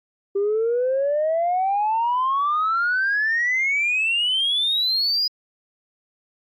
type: exponential sweep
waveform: sine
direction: up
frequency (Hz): 392 to 4978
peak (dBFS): -17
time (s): 0.35-5.28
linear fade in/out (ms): 10
effects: tanh soft clip ceiling -15 dBFS + AAC 48 kbps